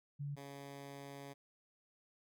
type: tone pair in turn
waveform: sine / 10% pulse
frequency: 143 / 139.98 Hz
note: D3 / C#3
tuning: -46 / +17 cents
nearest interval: unison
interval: 37 cents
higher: first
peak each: -39 / -40 dBFS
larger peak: first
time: 0.19-0.36 / 0.36-1.34 s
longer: second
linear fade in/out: 20 ms
effects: none